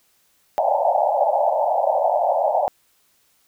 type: band-pass noise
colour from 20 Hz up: pink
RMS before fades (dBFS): -19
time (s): 0.58-2.68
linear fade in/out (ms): 0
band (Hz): 560 to 880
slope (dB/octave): 96
effects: white hiss -62 dBFS RMS until 3.47 s